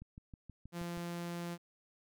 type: click train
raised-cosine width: 5 ms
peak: -37 dBFS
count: 7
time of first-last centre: 0.02-0.974 s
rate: 6.29 Hz
type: tone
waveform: sawtooth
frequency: 172.4 Hz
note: F3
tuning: 22 cents flat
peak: -35 dBFS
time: 0.72-1.58 s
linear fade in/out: 50 ms
effects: none